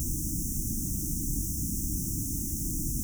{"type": "band-stop noise", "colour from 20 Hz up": "pink", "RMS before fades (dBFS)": -31, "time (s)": [0, 3.03], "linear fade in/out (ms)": 0, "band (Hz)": [330, 5700], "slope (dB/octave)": 96, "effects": []}